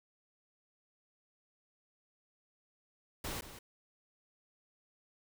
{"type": "noise with echo", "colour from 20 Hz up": "pink", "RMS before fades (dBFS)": -40, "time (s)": [3.24, 3.41], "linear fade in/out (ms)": 5, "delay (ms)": 180, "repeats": 1, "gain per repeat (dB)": -11, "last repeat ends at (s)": 3.59, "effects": []}